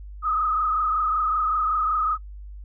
sine tone with frequency modulation, 1256 Hz, D#6, 16 cents sharp, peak -20 dBFS, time 0.22-2.18 s, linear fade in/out 50 ms, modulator 25.3 Hz, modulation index 1.8, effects noise-tail reverb RT60 0.1 s tail -24 dB re dry + added 50 Hz sine -36 dBFS peak until 2.64 s

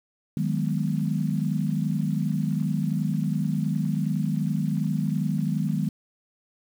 sine chord, G# minor seventh, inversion second, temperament equal, 155.56 / 185 / 207.7 / 246.9 Hz, D#3 / F#3 / G#3 / B3, 0 / 0 / 0 / 0 cents, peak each -26 / -29 / -28 / -32 dBFS, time 0.37-5.89 s, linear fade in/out 2 ms, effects 8-bit

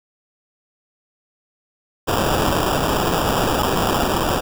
blue noise with sample-and-hold, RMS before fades -19 dBFS, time 2.07-4.41 s, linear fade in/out 20 ms, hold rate 2100 Hz, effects none

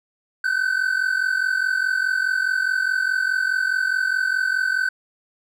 triangle tone pair together, 1500 / 1544.8 Hz, F#6 / G6, +23 / -26 cents, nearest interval minor second, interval 51 cents, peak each -20 dBFS, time 0.44-4.89 s, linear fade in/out 5 ms, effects none

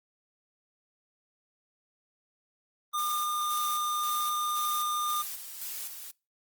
square tone, 1209 Hz, D6, 50 cents sharp, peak -29 dBFS, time 2.93-5.23 s, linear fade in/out 20 ms
blue noise with tremolo, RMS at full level -37 dBFS, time 2.98-6.11 s, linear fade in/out 2 ms, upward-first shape square, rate 1.9 Hz, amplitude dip 45%
effects noise-tail reverb RT60 0.3 s tail -25 dB re dry + Opus 24 kbps

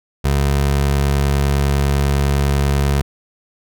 25% pulse tone, 70.1 Hz, C#2, 20 cents sharp, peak -10 dBFS, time 0.24-3.02 s, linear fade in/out 10 ms, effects none

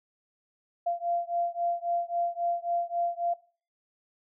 sine beating tone pair, 689 / 692.7 Hz, F5 / F5, -24 / -14 cents, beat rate 3.7 Hz, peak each -30 dBFS, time 0.86-3.34 s, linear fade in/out 10 ms, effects noise-tail reverb RT60 0.4 s tail -19 dB re dry

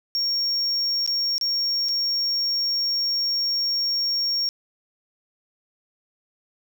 triangle tone with dropouts, 5540 Hz, F8, 15 cents flat, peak -19 dBFS, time 0.15-4.49 s, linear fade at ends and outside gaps 0 ms, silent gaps 1.063-1.076 / 1.381-1.412 / 1.886-1.891 s, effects tanh soft clip ceiling -15 dBFS + 8-bit

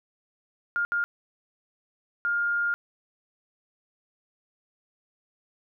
sine tone bursts at uneven times, 1411 Hz, F6, 17 cents sharp, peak -23 dBFS, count 3, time 0.76-0.85 / 0.92-1.04 / 2.25-2.74 s, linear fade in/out 0 ms, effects none

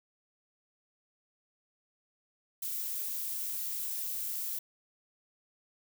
violet noise, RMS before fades -36 dBFS, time 2.62-4.59 s, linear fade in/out 5 ms, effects none

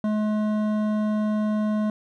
triangle tone with hard clipping, 212.9 Hz, G#3, 43 cents sharp, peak -23 dBFS, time 0.04-1.9 s, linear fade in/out 2 ms, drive 15 dB, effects none

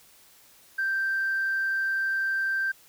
sine tone, 1568 Hz, G6, in tune, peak -23 dBFS, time 0.78-2.72 s, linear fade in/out 10 ms, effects tanh soft clip ceiling -20 dBFS + white hiss -56 dBFS RMS until 2.88 s

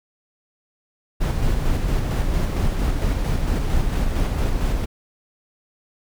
brown noise with tremolo, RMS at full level -19 dBFS, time 1.2-4.86 s, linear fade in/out 20 ms, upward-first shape square, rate 4.4 Hz, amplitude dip 30%, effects none

